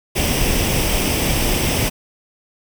pink noise with comb filter, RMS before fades -18 dBFS, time 0.15-1.9 s, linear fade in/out 20 ms, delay 0.36 ms, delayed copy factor +0.55, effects none

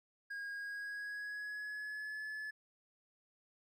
triangle tone with pitch glide, 1633 to 1721.1 Hz, G#6 to A6, -30 to -39 cents, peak -39 dBFS, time 0.3-2.51 s, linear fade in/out 10 ms, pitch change +91 cents, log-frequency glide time 0.54-2.24 s, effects none

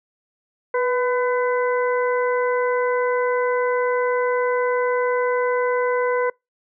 harmonic tone with a mistuned harmonic, 503 Hz, B4, 32 cents sharp, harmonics 1 / 2 / 3 / 4, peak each -19 / -25 / -29 / -31 dBFS, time 0.74-6.3 s, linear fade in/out 5 ms, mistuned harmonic 1, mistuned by -37 cents, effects noise-tail reverb RT60 0.2 s tail -26 dB re dry

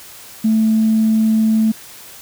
sine tone, 220 Hz, A3, in tune, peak -10 dBFS, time 0.44-1.72 s, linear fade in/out 10 ms, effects tanh soft clip ceiling -6 dBFS + white hiss -38 dBFS RMS until 2.21 s

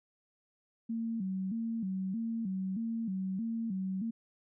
sine tone with vibrato, 207.7 Hz, G#3, in tune, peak -32 dBFS, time 0.89-4.11 s, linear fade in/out 10 ms, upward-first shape square, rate 1.6 Hz, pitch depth 160 cents each way, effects none

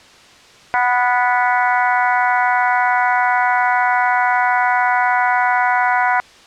harmonic tone with a mistuned harmonic, 246.9 Hz, B3, in tune, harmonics 3 / 4 / 5 / 6 / 7 / 8 / 9, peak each -17 / -18 / -29 / -19 / -28 / -23 / -29 dBFS, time 0.74-6.2 s, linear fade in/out 0 ms, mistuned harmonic 6, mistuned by -15 cents, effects white hiss -44 dBFS RMS until 6.46 s + low-pass 5000 Hz 12 dB/octave

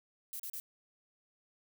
violet noise bursts, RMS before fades -42 dBFS, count 3, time 0.33-0.6 s, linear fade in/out 0 ms, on 66 ms, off 36 ms, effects none

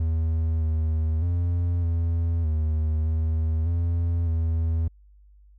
triangle tone with pitch steps, 80.7 / 79.3 / 86.7 / 83.6 / 78.1 / 79.8 / 84.8 / 81.6 Hz, E2 / D#2 / F2 / E2 / D#2 / D#2 / E2 / E2, -36 / +33 / -12 / +25 / +7 / +44 / +50 / -17 cents, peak -19 dBFS, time 0-4.88 s, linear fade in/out 5 ms, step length 610 ms, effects added 50 Hz sine -50 dBFS peak until 5.58 s

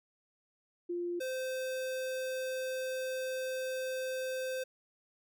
sine / square tone pair in turn, 349.2 / 517.9 Hz, F4 / C5, 0 / -18 cents, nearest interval perfect fifth, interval 682 cents, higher second, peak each -33 / -35 dBFS, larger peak first, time 0.89-1.2 / 1.2-4.64 s, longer second, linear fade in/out 10 ms, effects none

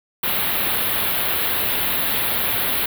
white band-stop noise, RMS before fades -21 dBFS, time 0.23-2.86 s, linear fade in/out 5 ms, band 4000 to 11000 Hz, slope 48 dB/octave, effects none

